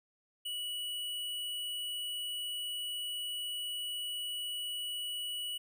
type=tone with tanh clipping; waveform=sine; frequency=2938 Hz; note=F#7; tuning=13 cents flat; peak=-37 dBFS; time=0.45-5.58 s; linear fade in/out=10 ms; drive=18 dB; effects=none